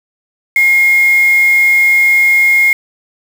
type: tone with quantisation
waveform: sine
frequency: 2142 Hz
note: C7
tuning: 40 cents sharp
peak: -6 dBFS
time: 0.56-2.73 s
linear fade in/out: 2 ms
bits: 4
effects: none